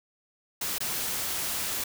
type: noise with dropouts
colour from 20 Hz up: white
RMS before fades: -31 dBFS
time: 0.61-1.84 s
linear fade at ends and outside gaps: 5 ms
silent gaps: 0.784-0.804 s
effects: none